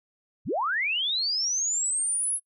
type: linear sweep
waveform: sine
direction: up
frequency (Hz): 58.7 to 10770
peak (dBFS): -24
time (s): 0.45-2.4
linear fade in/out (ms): 50
effects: noise-tail reverb RT60 0.1 s tail -25 dB re dry